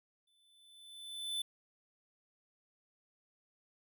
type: tone with exponential growth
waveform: square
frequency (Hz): 3514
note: A7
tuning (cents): -3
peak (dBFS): -34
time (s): 0.27-1.42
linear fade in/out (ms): 5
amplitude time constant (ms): 250
effects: none